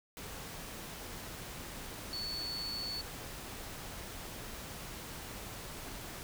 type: tone in noise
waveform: sine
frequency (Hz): 4443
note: C#8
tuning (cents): +3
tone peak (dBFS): -37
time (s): 2.13-3.01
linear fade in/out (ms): 0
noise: pink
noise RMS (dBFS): -45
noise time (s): 0.17-6.23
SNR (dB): +5
effects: none